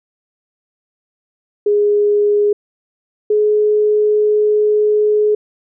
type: tone pair in turn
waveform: sine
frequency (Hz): 413.6 / 422.3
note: G#4 / G#4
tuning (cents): -7 / +29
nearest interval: unison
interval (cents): 36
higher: second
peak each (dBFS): -10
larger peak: neither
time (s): 1.66-2.53 / 3.3-5.35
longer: second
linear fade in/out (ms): 5
effects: none